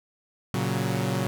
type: chord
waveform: sawtooth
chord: F# major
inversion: first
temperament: equal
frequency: 116.54 / 138.59 / 185 Hz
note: A#2 / C#3 / F#3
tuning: 0 / 0 / 0 cents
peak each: -25 dBFS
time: 0.54-1.27 s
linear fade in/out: 0 ms
effects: none